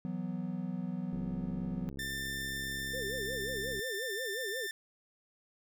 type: chord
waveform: triangle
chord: E suspended second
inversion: none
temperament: equal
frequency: 164.81 / 185 / 246.9 Hz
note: E3 / F#3 / B3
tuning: 0 / 0 / 0 cents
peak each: -38 / -35 / -39 dBFS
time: 0.05-1.89 s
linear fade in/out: 0 ms
type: click train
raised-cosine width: 3 ms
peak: -33 dBFS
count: 181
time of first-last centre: 1.13-3.793 s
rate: 67.6 Hz
type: tone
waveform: sawtooth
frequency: 1787 Hz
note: A6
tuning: 26 cents sharp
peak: -33 dBFS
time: 1.99-4.71 s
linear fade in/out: 2 ms
type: tone with vibrato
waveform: sine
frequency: 450.8 Hz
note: A4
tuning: 42 cents sharp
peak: -38 dBFS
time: 2.93-4.67 s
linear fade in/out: 10 ms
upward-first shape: sine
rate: 5.6 Hz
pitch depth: 270 cents each way
effects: none